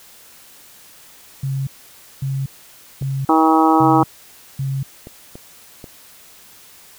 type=tone bursts; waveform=sine; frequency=135.4 Hz; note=C#3; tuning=40 cents flat; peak=-19 dBFS; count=5; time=1.43-4.83 s; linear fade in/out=5 ms; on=240 ms; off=550 ms
type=clicks; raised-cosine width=2 ms; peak=-21 dBFS; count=4; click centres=3.023 / 5.071 / 5.355 / 5.842 s
type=harmonic tone; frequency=159.7 Hz; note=D#3; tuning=45 cents sharp; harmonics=2 / 3 / 4 / 5 / 6 / 7 / 8; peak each=-14 / -23 / -27 / -16 / -19 / -21 / -21 dBFS; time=3.29-4.03 s; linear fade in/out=2 ms
effects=white hiss -45 dBFS RMS until 6.98 s